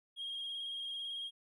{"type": "tone with vibrato", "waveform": "triangle", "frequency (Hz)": 3247, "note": "G#7", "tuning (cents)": -40, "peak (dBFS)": -36, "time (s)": [0.16, 1.31], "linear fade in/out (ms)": 50, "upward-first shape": "square", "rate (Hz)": 18, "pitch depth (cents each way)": 20, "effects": ["tanh soft clip ceiling -35 dBFS"]}